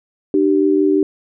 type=tone pair together; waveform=sine; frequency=300.5 / 386.3 Hz; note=D4 / G4; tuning=+40 / -25 cents; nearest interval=major third; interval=435 cents; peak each=-14 dBFS; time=0.34-1.03 s; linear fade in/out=2 ms; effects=none